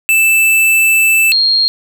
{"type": "tone pair in turn", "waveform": ["square", "sine"], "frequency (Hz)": [2643, 4237], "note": ["E7", "C8"], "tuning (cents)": [4, 21], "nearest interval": "minor sixth", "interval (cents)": 817, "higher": "second", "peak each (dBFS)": -8, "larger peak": "neither", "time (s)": [[0.09, 1.32], [1.32, 1.68]], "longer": "first", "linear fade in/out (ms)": 0, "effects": []}